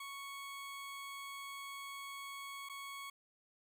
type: tone with dropouts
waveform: 20% pulse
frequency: 1108.7 Hz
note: C#6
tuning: in tune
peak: -40 dBFS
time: 0-3.1 s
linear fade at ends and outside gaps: 5 ms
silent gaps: 2.689-2.696 s
effects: none